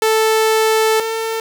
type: tone pair in turn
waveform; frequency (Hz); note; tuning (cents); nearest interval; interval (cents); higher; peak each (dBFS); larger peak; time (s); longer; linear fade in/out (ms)
sawtooth; 440 / 448.5; A4 / A4; 0 / +33; unison; 33; second; -8 / -15; first; 0.02-1 / 1-1.4; first; 2
effects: none